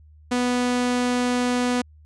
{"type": "tone", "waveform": "sawtooth", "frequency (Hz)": 246.7, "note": "B3", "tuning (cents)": -2, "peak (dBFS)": -16, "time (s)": [0.31, 1.82], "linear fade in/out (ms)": 10, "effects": ["added 76 Hz sine -47 dBFS peak until 2.05 s", "resampled to 22050 Hz"]}